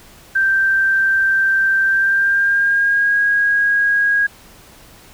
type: tone with pitch glide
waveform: sine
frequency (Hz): 1568 to 1641.2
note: G6 to G#6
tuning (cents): 0 to -21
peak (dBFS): -12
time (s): 0.35-4.27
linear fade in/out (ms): 10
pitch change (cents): +79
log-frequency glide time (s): 1.84-3.19
effects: pink hiss -44 dBFS RMS until 5.13 s